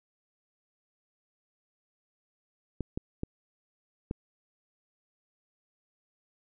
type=clicks; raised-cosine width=3 ms; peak=-19 dBFS; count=4; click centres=2.807 / 2.975 / 3.234 / 4.111 s; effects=none